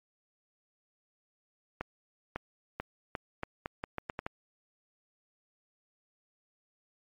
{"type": "accelerating click train", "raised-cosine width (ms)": 0.5, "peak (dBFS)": -19, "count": 11, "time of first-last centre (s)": [1.81, 4.265], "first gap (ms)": 550, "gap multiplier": 0.8, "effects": ["MP3 64 kbps"]}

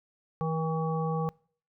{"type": "harmonic tone with a mistuned harmonic", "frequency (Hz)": 161.3, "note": "E3", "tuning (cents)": -37, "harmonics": [1, 3, 5, 7], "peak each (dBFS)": [-29, -34, -36, -37], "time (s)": [0.41, 1.29], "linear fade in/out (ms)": 0, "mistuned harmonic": 3, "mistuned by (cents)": -20, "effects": ["noise-tail reverb RT60 0.5 s tail -25 dB re dry"]}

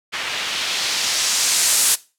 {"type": "noise with low-pass filter sweep", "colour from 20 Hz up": "blue", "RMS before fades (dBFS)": -20, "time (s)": [0.12, 1.96], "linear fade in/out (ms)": 20, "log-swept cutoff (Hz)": [2400, 9800], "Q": 1.1, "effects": ["noise-tail reverb RT60 0.3 s tail -19 dB re dry"]}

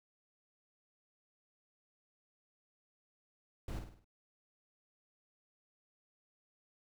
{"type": "noise with echo", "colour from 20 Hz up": "brown", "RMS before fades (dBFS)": -41, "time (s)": [3.68, 3.79], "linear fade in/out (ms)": 2, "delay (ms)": 51, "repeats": 5, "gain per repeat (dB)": -6, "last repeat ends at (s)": 4.045, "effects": []}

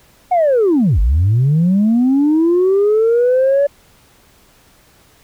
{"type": "linear two-way sweep", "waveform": "sine", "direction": "down then up", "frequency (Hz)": [745, 46.25, 574], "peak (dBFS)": -8, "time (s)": [0.31, 3.67], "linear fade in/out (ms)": 10, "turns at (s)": 1, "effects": ["tanh soft clip ceiling -7 dBFS", "pink hiss -50 dBFS RMS until 5.23 s"]}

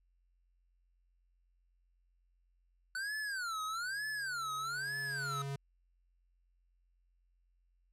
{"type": "tone with vibrato", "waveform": "square", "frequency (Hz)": 1480, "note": "F#6", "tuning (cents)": 0, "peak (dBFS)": -37, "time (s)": [2.95, 5.42], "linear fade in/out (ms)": 2, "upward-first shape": "sine", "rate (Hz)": 1.1, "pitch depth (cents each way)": 270}
{"type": "tone with exponential growth", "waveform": "square", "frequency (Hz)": 138.8, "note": "C#3", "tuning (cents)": 3, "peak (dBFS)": -37, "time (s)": [3.58, 5.56], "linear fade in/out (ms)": 5, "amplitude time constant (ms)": 430}
{"effects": ["added 44 Hz sine -70 dBFS peak until 7.92 s", "low-pass 11000 Hz 12 dB/octave"]}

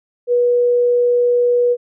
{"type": "tone", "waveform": "sine", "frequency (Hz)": 485.8, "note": "B4", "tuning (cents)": -29, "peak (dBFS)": -11, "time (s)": [0.27, 1.77], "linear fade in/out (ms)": 50, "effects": []}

